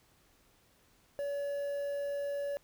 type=tone with quantisation; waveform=triangle; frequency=568 Hz; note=C#5; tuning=42 cents sharp; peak=-31 dBFS; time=1.19-2.57 s; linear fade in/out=0 ms; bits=9; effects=pink hiss -67 dBFS RMS until 2.63 s